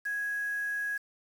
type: tone with quantisation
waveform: sine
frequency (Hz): 1661.2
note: G#6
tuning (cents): 0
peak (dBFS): -30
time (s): 0.05-0.98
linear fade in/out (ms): 10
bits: 8
effects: none